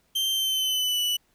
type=tone with pitch glide; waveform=40% pulse; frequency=3136 to 2965 Hz; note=G7 to F#7; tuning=0 to +3 cents; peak=-22 dBFS; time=0.15-1.17 s; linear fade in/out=10 ms; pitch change=-97 cents; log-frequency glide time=0.31-1 s; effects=pink hiss -67 dBFS RMS until 1.34 s